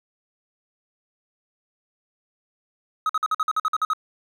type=tone bursts; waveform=triangle; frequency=1270 Hz; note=D#6; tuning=35 cents sharp; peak=-17 dBFS; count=11; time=3.06-3.934 s; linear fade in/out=2 ms; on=34 ms; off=50 ms; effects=none